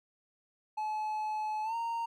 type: tone with pitch glide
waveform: triangle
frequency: 858 to 924.9 Hz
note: A5 to A#5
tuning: -44 to -14 cents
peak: -30 dBFS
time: 0.77-2.06 s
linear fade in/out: 10 ms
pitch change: +130 cents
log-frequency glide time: 1.63-1.75 s
effects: none